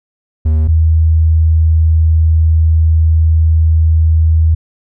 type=tone pair in turn; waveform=triangle / sine; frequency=77.78 / 80.11 Hz; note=D#2 / E2; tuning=0 / -49 cents; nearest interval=minor second; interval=51 cents; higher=second; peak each=-6 dBFS; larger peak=neither; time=0.45-0.68 / 0.68-4.55 s; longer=second; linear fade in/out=10 ms; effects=none